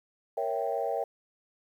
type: chord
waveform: sine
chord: A# diminished seventh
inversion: none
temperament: equal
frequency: 466.2 / 554.4 / 659.3 / 784 Hz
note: A#4 / C#5 / E5 / G5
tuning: 0 / 0 / 0 / 0 cents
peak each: -33 dBFS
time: 0.37-1.04 s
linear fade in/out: 5 ms
effects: tanh soft clip ceiling -18 dBFS + 10-bit